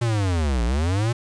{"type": "linear two-way sweep", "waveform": "square", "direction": "down then up", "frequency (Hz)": [121.6, 55, 121.6], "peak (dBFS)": -20, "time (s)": [0.01, 1.13], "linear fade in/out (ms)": 10, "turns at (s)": 0.64, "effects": ["resampled to 22050 Hz", "8-bit"]}